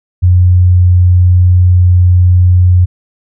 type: tone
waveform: sine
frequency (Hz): 89.9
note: F#2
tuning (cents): -49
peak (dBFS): -3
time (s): 0.22-2.86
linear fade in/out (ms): 20
effects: none